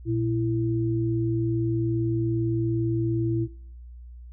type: tone pair together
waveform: sine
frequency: 117.56 / 332.8 Hz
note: A#2 / E4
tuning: +15 / +17 cents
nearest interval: octave + tritone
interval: 1802 cents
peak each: -25 / -25 dBFS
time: 0.05-3.48 s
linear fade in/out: 50 ms
effects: noise-tail reverb RT60 0.6 s tail -21 dB re dry + added 60 Hz sine -40 dBFS peak until 4.32 s